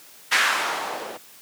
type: noise with low-pass filter sweep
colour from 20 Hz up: violet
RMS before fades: -24 dBFS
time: 0.31-1.18 s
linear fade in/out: 20 ms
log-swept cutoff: 1900 to 450 Hz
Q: 1.5
effects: white hiss -48 dBFS RMS until 1.41 s + high-pass 150 Hz 12 dB/octave